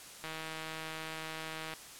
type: click train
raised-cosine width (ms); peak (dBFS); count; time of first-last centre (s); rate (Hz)
0.3; -25; 239; 0.24-1.737; 159
effects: white hiss -50 dBFS RMS until 1.99 s + low-pass 11000 Hz 12 dB/octave